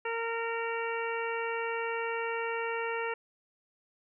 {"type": "harmonic tone", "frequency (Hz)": 460, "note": "A#4", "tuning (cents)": -23, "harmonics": [1, 2, 3, 4, 5, 6], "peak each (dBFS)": [-34, -37, -39, -40, -41, -42], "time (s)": [0.05, 3.14], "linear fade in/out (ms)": 5, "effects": []}